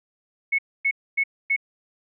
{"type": "tone bursts", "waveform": "sine", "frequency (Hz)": 2200, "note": "C#7", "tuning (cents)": -14, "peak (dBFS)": -18, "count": 4, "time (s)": [0.52, 1.564], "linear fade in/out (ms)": 10, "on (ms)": 66, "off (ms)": 260, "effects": []}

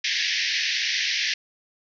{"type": "band-pass noise", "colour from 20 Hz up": "pink", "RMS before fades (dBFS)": -25, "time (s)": [0.04, 1.34], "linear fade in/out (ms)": 5, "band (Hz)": [1700, 5900], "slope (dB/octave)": 96, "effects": []}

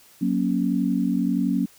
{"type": "chord", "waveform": "sine", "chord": "F# major", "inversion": "none", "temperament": "equal with one note detuned", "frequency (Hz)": [185, 235.8, 277.2], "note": ["F#3", "A#3", "C#4"], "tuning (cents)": [0, 20, 0], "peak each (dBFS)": -24, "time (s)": [0.21, 1.66], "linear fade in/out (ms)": 10, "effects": ["white hiss -53 dBFS RMS until 1.78 s"]}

